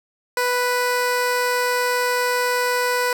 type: tone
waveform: 15% pulse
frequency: 493.9 Hz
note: B4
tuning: in tune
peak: -12 dBFS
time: 0.37-3.13 s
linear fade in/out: 2 ms
effects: none